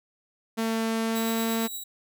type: tone with pitch glide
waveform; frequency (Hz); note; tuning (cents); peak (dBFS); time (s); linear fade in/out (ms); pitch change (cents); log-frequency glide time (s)
sawtooth; 224.9 to 226.3; A3 to A3; +38 to +49; -21; 0.57-1.68; 20; +11; 0.99-1.31
type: tone with tremolo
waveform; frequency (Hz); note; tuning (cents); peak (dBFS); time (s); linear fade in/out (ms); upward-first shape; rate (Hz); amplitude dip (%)
5% pulse; 3880; B7; -31; -24; 1.15-1.84; 10; triangle; 8.7; 45
effects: none